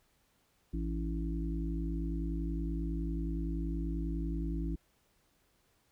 harmonic tone with a mistuned harmonic, 55.7 Hz, A1, 22 cents sharp, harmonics 1 / 3 / 5 / 6, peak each -34 / -39 / -41 / -42 dBFS, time 0.73-4.76 s, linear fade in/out 10 ms, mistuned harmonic 6, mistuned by -28 cents, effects pink hiss -72 dBFS RMS until 5.91 s

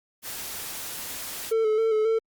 white noise, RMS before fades -35 dBFS, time 0.22-1.53 s, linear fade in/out 50 ms
triangle tone with vibrato, 440 Hz, A4, in tune, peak -18 dBFS, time 1.51-2.19 s, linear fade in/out 10 ms, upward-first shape square, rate 3.7 Hz, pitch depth 32 cents each way
effects Opus 48 kbps

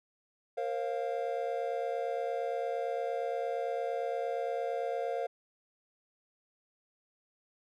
triangle chord, Bb suspended second, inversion none, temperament equal with one note detuned, 466.2 / 534.9 / 698.5 Hz, Bb4 / C5 / F5, 0 / +38 / 0 cents, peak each -34 dBFS, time 0.57-5.27 s, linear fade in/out 10 ms, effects none

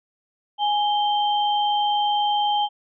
sine tone pair together, 830.6 / 3136 Hz, G#5 / G7, 0 / 0 cents, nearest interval octave + major seventh, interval 2300 cents, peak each -19 / -26 dBFS, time 0.58-2.69 s, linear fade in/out 50 ms, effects none

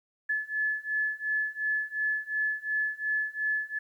sine beating tone pair, 1721 / 1723.8 Hz, A6 / A6, -39 / -36 cents, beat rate 2.8 Hz, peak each -31 / -30 dBFS, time 0.29-3.79 s, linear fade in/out 10 ms, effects 11-bit

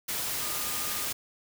sine tone in noise, 1218 Hz, D#6, 37 cents flat, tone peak -43 dBFS, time 0.4-1.06 s, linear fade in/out 10 ms, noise white, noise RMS -32 dBFS, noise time 0.08-1.13 s, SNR -14 dB, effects none

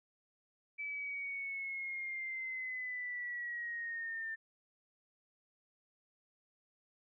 sine linear sweep, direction down, 2310 to 1789 Hz, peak -38 dBFS, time 0.78-4.36 s, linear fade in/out 20 ms, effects none

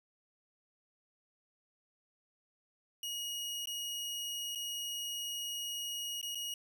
sawtooth tone with dropouts, 2886 Hz, F#7, 44 cents flat, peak -34 dBFS, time 3.03-6.54 s, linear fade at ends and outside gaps 2 ms, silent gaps 3.657-3.672 / 4.55-4.556 / 6.214-6.228 / 6.348-6.354 s, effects none

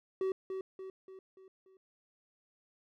triangle tone with echo, 380 Hz, F#4, 46 cents sharp, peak -28 dBFS, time 0.21-0.32 s, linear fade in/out 2 ms, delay 290 ms, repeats 5, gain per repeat -6 dB, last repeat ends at 1.77 s, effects none

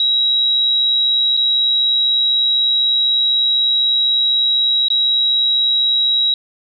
sine tone with dropouts, 3856 Hz, B7, 42 cents flat, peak -12 dBFS, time 0-6.34 s, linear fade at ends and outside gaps 2 ms, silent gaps 1.368-1.373 / 4.884-4.902 s, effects none

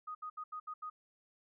sine tone bursts at uneven times, 1244.5 Hz, D#6, in tune, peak -40 dBFS, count 6, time 0.07-0.15 / 0.22-0.3 / 0.37-0.44 / 0.52-0.6 / 0.67-0.74 / 0.82-0.9 s, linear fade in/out 10 ms, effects none

